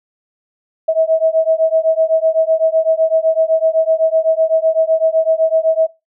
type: beating tone pair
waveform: sine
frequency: 640 / 647.9 Hz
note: D#5 / E5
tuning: +49 / -30 cents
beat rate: 7.9 Hz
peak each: -14 dBFS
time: 0.88-5.87 s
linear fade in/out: 10 ms
effects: noise-tail reverb RT60 0.2 s tail -17 dB re dry